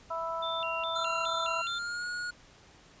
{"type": "harmonic tone", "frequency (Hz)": 329.6, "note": "E4", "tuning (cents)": 0, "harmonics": [2, 3, 4], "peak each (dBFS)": [-36, -36, -36], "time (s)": [0.1, 1.62], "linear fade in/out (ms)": 10}
{"type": "tone with vibrato", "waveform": "sine", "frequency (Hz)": 3136, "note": "G7", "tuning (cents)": 0, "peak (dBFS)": -35, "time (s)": [0.42, 1.79], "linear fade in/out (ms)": 10, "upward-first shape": "square", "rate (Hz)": 2.4, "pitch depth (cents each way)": 220}
{"type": "tone with pitch glide", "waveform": "square", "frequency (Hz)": [1355, 1443.9], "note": ["E6", "F#6"], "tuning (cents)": [47, -43], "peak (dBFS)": -34, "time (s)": [0.95, 2.31], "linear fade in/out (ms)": 10, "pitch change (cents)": 110, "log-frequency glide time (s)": [1.55, 2.06]}
{"effects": ["pink hiss -57 dBFS RMS until 3 s", "resampled to 16000 Hz"]}